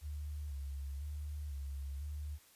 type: tone with vibrato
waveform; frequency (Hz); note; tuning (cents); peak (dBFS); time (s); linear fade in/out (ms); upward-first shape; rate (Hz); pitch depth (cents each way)
sine; 71.7; D2; -41; -39; 0.01-2.39; 50; square; 1; 55
effects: white hiss -64 dBFS RMS until 2.55 s + resampled to 32000 Hz